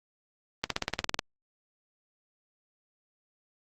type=accelerating click train; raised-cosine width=0.2 ms; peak=-9 dBFS; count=11; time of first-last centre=0.64-1.191 s; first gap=63 ms; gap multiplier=0.97; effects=Opus 24 kbps